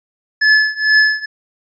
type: tone with tremolo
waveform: square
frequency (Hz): 1723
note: A6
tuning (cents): -37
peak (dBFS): -7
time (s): 0.41-1.26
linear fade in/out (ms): 10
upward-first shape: triangle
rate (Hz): 2.2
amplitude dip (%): 95
effects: resampled to 16000 Hz